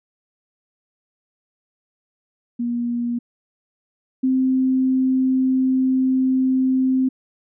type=tone pair in turn; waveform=sine; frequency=238.8 / 260.4 Hz; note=A#3 / C4; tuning=+42 / -8 cents; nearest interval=minor second; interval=150 cents; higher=second; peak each=-20 / -15 dBFS; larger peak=second; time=2.59-3.19 / 4.23-7.09 s; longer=second; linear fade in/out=10 ms; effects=none